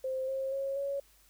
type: tone with pitch steps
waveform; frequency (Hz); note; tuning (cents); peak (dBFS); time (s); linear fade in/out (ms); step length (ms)
sine; 523 / 534.3 / 545.8 / 557.6; C5 / C5 / C#5 / C#5; -1 / +36 / -27 / +10; -31; 0.04-1; 5; 240
effects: added 50 Hz sine -66 dBFS peak until 1.29 s + white hiss -64 dBFS RMS until 1.29 s